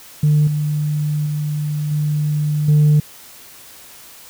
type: tone with level steps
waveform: sine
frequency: 150 Hz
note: D3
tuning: 37 cents sharp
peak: -9 / -16 / -18 / -15 / -7 dBFS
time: 0.23-3 s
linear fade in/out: 5 ms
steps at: 0.47 / 1.26 / 1.91 / 2.68 s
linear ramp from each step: 5 ms
effects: tanh soft clip ceiling -7 dBFS + white hiss -41 dBFS RMS until 4.29 s